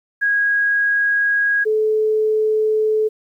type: tone pair in turn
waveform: sine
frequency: 1646 / 432.7 Hz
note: G#6 / A4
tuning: -16 / -29 cents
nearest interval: octave + major seventh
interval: 2313 cents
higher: first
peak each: -14 dBFS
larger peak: neither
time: 0.21-1.65 / 1.65-3.09 s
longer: neither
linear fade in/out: 20 ms
effects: 9-bit